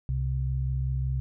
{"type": "tone pair together", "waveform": "sine", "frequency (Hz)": [65.41, 130.81], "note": ["C2", "C3"], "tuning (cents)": [0, 0], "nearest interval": "octave", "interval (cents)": 1200, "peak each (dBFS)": -28, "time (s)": [0.09, 1.2], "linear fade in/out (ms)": 0, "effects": []}